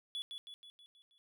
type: tone with echo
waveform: triangle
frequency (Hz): 3413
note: G#7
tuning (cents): +47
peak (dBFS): -36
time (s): 0.15-0.22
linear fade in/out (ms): 0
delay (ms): 160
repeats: 6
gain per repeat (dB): -5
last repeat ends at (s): 1.18
effects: none